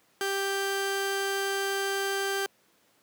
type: tone pair together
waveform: sawtooth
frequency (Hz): 393 / 786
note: G4 / G5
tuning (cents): +4 / +4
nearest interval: octave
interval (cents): 1200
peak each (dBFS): -25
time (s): 0.21-2.46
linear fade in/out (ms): 0
effects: pink hiss -65 dBFS RMS until 3.02 s + high-pass 200 Hz 12 dB/octave